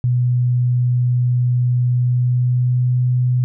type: tone with pitch glide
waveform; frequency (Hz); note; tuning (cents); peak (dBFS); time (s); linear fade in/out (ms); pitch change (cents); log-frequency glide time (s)
sine; 123.47 to 124.98; B2 to B2; 0 to +21; -13; 0.04-3.44; 0; +21; 1.93-3.01
effects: none